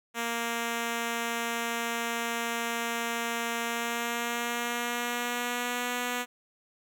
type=tone with pitch glide; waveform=5% pulse; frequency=233.1 to 245.1 Hz; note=A#3 to B3; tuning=0 to -13 cents; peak=-18 dBFS; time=0.14-6.26 s; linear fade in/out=50 ms; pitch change=+87 cents; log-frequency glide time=3.62-5.93 s; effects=none